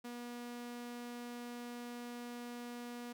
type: tone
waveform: sawtooth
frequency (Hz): 241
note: B3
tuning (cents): -42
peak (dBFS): -40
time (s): 0.04-3.13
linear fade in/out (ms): 10
effects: none